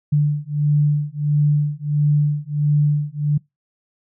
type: beating tone pair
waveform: sine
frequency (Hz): 146.83 / 148.33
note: D3 / D3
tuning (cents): 0 / +18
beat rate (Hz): 1.5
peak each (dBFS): -18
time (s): 0.12-3.38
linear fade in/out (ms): 10
effects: noise-tail reverb RT60 0.2 s tail -25 dB re dry